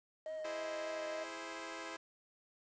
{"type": "tone with vibrato", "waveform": "triangle", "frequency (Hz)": 624, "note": "D#5", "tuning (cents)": 5, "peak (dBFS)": -38, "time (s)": [0.26, 1.24], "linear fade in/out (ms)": 2, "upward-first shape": "sine", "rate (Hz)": 3.4, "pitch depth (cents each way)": 15}
{"type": "chord", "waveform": "10% pulse", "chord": "E augmented", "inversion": "none", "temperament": "equal", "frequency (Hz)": [329.6, 415.3, 523.3], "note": ["E4", "G#4", "B#4"], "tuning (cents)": [0, 0, 0], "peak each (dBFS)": [-38, -42, -40], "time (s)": [0.44, 1.97], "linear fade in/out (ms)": 10}
{"effects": ["resampled to 16000 Hz", "10-bit"]}